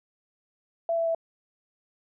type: tone with pitch steps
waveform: sine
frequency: 669 / 664.4 / 659.8 Hz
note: E5 / E5 / E5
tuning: +25 / +13 / +1 cents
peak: -23 dBFS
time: 0.89-1.148 s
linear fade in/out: 2 ms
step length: 86 ms
effects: none